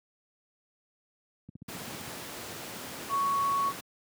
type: click train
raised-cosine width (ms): 5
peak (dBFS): -28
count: 10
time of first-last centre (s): 1.49-2.078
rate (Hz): 15.3
type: noise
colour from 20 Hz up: pink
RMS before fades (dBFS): -40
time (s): 1.68-3.81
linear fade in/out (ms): 10
type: tone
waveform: sine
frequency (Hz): 1113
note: C#6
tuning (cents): +7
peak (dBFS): -25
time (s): 3.09-3.73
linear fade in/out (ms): 50
effects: high-pass 150 Hz 12 dB/octave